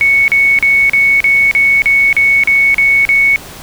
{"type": "tone bursts", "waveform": "sine", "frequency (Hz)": 2217, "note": "C#7", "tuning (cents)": 0, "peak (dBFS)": -6, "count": 11, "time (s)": [0.01, 3.36], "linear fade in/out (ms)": 0, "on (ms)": 270, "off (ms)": 38, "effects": ["pink hiss -31 dBFS RMS until 3.62 s"]}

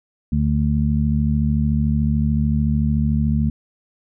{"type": "harmonic tone", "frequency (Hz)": 73.6, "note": "D2", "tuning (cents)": 4, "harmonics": [1, 2, 3], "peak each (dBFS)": [-20, -20, -20], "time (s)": [0.32, 3.5], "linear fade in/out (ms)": 5, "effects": []}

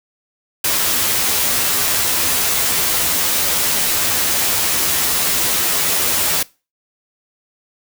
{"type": "noise with comb filter", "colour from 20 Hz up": "white", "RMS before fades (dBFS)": -17, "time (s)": [0.64, 6.43], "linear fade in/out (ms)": 5, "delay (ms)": 12, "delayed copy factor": 0.7, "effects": ["noise-tail reverb RT60 0.3 s tail -22 dB re dry"]}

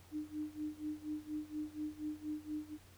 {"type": "tone with tremolo", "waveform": "sine", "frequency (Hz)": 303.6, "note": "D#4", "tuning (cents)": -42, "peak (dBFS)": -36, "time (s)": [0.11, 2.78], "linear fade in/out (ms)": 50, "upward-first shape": "sine", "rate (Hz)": 4.2, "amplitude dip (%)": 90, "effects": ["added 90 Hz sine -61 dBFS peak until 2.97 s", "pink hiss -63 dBFS RMS until 2.97 s"]}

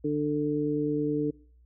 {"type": "harmonic tone", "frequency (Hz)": 148.4, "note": "D3", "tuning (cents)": 18, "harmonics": [1, 2, 3], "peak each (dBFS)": [-34, -27, -29], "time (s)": [0.04, 1.31], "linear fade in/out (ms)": 10, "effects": ["noise-tail reverb RT60 0.5 s tail -24 dB re dry", "added 60 Hz sine -55 dBFS peak until 1.65 s"]}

